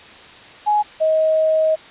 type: tone pair in turn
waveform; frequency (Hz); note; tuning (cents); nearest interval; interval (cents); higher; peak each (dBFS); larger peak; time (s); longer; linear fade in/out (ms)
sine; 838 / 631.4; G#5 / D#5; +15 / +25; perfect fourth; 490; first; -13; neither; 0.66-0.83 / 1-1.76; second; 20
effects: white hiss -41 dBFS RMS until 1.9 s + resampled to 8000 Hz